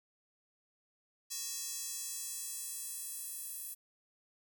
square tone with high-pass filter sweep, 370.3 Hz, F#4, 1 cent sharp, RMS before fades -42 dBFS, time 1.3-3.75 s, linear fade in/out 20 ms, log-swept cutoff 6100 to 11000 Hz, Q 1.7, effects none

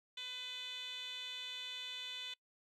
10% pulse tone with band-pass filter, 502 Hz, B4, 28 cents sharp, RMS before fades -45 dBFS, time 0.17-2.34 s, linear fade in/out 5 ms, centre 3500 Hz, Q 5.7, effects noise-tail reverb RT60 0.1 s tail -24 dB re dry

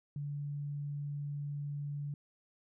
sine tone, 144.4 Hz, D3, 29 cents flat, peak -36 dBFS, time 0.16-2.14 s, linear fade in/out 2 ms, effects none

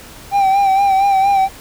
triangle tone with vibrato, 784 Hz, G5, in tune, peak -8 dBFS, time 0.31-1.49 s, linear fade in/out 50 ms, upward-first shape sine, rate 4.3 Hz, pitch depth 45 cents each way, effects pink hiss -37 dBFS RMS until 1.6 s

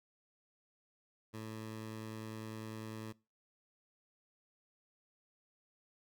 15% pulse tone, 110 Hz, A2, in tune, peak -37 dBFS, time 1.33-3.13 s, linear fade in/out 20 ms, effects noise-tail reverb RT60 0.3 s tail -22 dB re dry

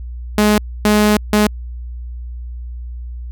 sawtooth tone bursts at uneven times, 210.4 Hz, G#3, 23 cents sharp, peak -6 dBFS, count 3, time 0.38-0.58 / 0.85-1.17 / 1.33-1.47 s, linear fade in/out 2 ms, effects added 60 Hz sine -25 dBFS peak until 3.31 s

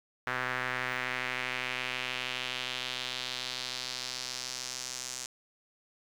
sawtooth tone with band-pass filter sweep, 126.8 Hz, B2, 46 cents sharp, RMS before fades -36 dBFS, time 0.27-5.26 s, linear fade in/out 0 ms, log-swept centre 1600 to 6700 Hz, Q 2.2, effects 9-bit

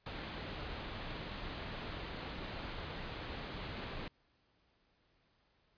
pink low-pass noise, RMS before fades -44 dBFS, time 0.06-4.08 s, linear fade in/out 2 ms, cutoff 4400 Hz, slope 48 dB/octave, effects pink hiss -74 dBFS RMS until 5.77 s + resampled to 11025 Hz

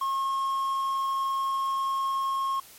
triangle tone, 1081 Hz, C#6, 44 cents flat, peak -23 dBFS, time 0.01-2.6 s, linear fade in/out 5 ms, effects white hiss -50 dBFS RMS until 2.78 s + MP3 64 kbps

